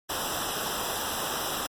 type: noise with comb filter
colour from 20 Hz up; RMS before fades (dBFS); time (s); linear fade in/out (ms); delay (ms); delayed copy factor
pink; -31; 0.09-1.67; 10; 0.45; -0.85
effects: MP3 64 kbps